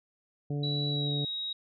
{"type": "harmonic tone", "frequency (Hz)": 144.7, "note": "D3", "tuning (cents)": -25, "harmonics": [1, 2, 3, 4, 5], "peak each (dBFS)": [-30, -38, -40, -48, -50], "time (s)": [0.5, 1.25], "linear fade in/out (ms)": 5}
{"type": "tone with pitch glide", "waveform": "sine", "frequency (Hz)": [3924, 3801], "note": ["B7", "A#7"], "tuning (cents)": [-12, 33], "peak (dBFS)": -32, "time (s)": [0.63, 1.53], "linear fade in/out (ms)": 5, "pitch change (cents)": -55, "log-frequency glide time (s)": [0.89, 1.14]}
{"effects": []}